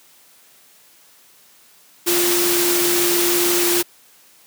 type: tone in noise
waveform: sine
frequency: 349.2 Hz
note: F4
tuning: in tune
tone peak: -19 dBFS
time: 2.06-3.83 s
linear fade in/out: 20 ms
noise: white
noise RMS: -19 dBFS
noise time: 2.06-3.83 s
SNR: -3 dB
effects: white hiss -51 dBFS RMS until 4.46 s + high-pass 150 Hz 12 dB/octave